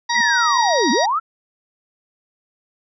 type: harmonic tone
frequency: 946 Hz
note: A#5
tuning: 25 cents sharp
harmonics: 1 / 2 / 4 / 5 / 6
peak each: -20 / -23 / -26 / -27 / -28 dBFS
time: 0.09-1.06 s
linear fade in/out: 10 ms
type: tone with exponential growth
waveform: sine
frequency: 223.4 Hz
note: A3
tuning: 27 cents sharp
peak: -26 dBFS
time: 0.1-0.21 s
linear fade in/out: 5 ms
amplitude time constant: 22 ms
type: linear two-way sweep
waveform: sine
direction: down then up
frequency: 2028 to 212.6 to 1381 Hz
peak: -16 dBFS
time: 0.14-1.2 s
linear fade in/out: 20 ms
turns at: 0.91 s
effects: none